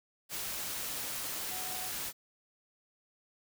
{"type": "tone in noise", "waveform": "sine", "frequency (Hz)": 740, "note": "F#5", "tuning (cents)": 0, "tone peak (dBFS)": -46, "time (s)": [1.49, 1.91], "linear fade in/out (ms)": 50, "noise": "white", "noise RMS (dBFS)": -38, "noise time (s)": [0.29, 2.13], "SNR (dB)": -11, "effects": []}